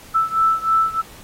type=beating tone pair; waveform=sine; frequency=1318.5 / 1321.7 Hz; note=E6 / E6; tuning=0 / +4 cents; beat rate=3.2 Hz; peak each=-17 / -19 dBFS; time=0.14-1.02 s; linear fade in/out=20 ms; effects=pink hiss -43 dBFS RMS until 1.23 s + AAC 48 kbps